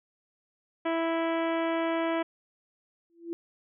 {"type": "harmonic tone", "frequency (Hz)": 329.6, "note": "E4", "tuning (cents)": 0, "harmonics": [1, 2, 3, 4, 5, 6, 7, 8, 9, 10], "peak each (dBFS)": [-29, -30, -35, -39, -41, -42, -42, -49, -48, -49], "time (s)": [0.85, 2.23], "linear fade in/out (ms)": 10}
{"type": "tone with exponential growth", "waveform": "sine", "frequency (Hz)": 337.8, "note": "E4", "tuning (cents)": 42, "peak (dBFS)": -28, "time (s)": [3.1, 3.33], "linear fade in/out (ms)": 0, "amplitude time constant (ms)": 48}
{"effects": []}